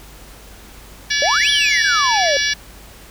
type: harmonic tone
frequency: 572 Hz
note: D5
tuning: 46 cents flat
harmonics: 3 / 4 / 5 / 6 / 7 / 8 / 9 / 10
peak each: -20 / -24 / -27 / -24 / -26 / -27 / -26 / -25 dBFS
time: 1.1-2.54 s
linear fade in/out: 10 ms
type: exponential two-way sweep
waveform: triangle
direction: up then down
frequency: 536 to 3520 to 536 Hz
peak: -14 dBFS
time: 1.22-2.37 s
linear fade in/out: 2 ms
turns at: 1.5 s
effects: added 50 Hz sine -42 dBFS peak until 3.1 s + pink hiss -42 dBFS RMS until 3.1 s